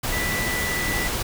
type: tone in noise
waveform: sine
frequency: 1975.5 Hz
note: B6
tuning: in tune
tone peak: -26 dBFS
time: 0.12-1.08 s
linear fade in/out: 10 ms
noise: pink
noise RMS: -26 dBFS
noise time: 0.03-1.23 s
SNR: -3 dB
effects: none